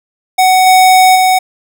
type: tone with level steps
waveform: square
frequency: 746 Hz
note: F#5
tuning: 14 cents sharp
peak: -6 / -4 / -7 dBFS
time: 0.38-1.39 s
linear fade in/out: 10 ms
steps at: 0.66 / 1.15 s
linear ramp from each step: 10 ms
effects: none